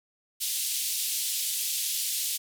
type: band-pass noise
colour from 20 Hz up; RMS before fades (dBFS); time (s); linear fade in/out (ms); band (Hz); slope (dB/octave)
white; -30; 0.4-2.38; 20; 2900 to 14000; 24
effects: none